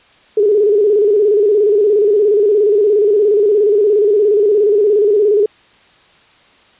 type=tone with vibrato; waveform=sine; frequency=415.3 Hz; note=G#4; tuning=in tune; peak=-8 dBFS; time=0.37-5.46 s; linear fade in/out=5 ms; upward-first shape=square; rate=17 Hz; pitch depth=67 cents each way; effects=white hiss -48 dBFS RMS until 6.79 s + resampled to 8000 Hz